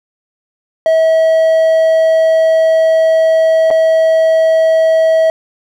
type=tone with dropouts; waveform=triangle; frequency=645 Hz; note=E5; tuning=38 cents flat; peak=-5 dBFS; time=0.86-5.3 s; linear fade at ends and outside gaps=1 ms; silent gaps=3.704-3.71 s; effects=none